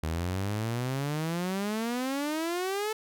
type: exponential sweep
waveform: sawtooth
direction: up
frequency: 77.3 to 441 Hz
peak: -25 dBFS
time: 0.03-2.93 s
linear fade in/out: 5 ms
effects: none